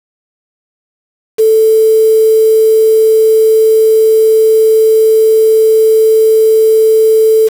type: tone with quantisation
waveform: sine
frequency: 440.4 Hz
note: A4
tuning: 2 cents sharp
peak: -4 dBFS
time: 1.38-7.49 s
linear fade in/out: 20 ms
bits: 4
effects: none